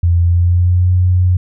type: tone with pitch glide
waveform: sine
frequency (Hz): 85.9 to 90.64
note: F2 to F#2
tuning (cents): -28 to -35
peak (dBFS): -8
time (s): 0.03-1.37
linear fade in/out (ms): 5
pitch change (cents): +93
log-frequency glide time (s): 0.22-0.89
effects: none